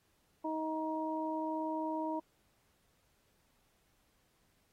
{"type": "harmonic tone", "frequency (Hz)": 315.1, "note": "D#4", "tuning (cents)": 22, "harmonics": [1, 2, 3], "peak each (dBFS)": [-37, -40, -38], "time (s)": [0.44, 2.2], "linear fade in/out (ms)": 10, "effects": ["pink hiss -74 dBFS RMS until 4.72 s", "AAC 48 kbps"]}